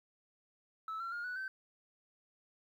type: tone with pitch steps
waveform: sine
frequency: 1306 / 1361.5 / 1419.3 / 1479.5 / 1542.4 Hz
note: E6 / F6 / F6 / F#6 / G6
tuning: -17 / -44 / +28 / -1 / -28 cents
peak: -36 dBFS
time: 0.88-1.48 s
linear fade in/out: 2 ms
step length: 120 ms
effects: tanh soft clip ceiling -36 dBFS + 12-bit